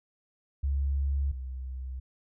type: tone pair in turn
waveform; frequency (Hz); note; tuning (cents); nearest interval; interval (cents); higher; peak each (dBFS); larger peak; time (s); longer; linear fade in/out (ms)
sine; 69.3 / 64.63; C#2 / C2; 0 / -21; minor second; 121; first; -25 / -34; first; 0.63-1.32 / 1.32-2; first; 10
effects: none